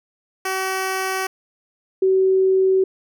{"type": "tone pair in turn", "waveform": ["10% pulse", "sine"], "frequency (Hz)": [379.6, 379.6], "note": ["F#4", "F#4"], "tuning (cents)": [44, 44], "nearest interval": "unison", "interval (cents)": 0, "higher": "neither", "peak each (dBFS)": -13, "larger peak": "neither", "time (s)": [[0.45, 1.27], [2.02, 2.84]], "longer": "neither", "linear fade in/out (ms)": 5, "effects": []}